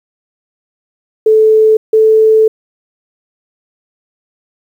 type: tone pair in turn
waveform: sine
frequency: 436.3 / 438.4 Hz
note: A4 / A4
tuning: -15 / -6 cents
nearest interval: unison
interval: 9 cents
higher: second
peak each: -4 dBFS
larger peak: neither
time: 1.26-1.77 / 1.93-2.48 s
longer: second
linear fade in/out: 5 ms
effects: 7-bit